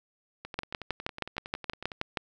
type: two click trains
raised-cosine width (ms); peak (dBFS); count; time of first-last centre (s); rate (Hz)
0.3; -13 / -23; 11 / 17; 0.59-2.172 / 0.45-1.918; 6.32 / 10.9
effects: none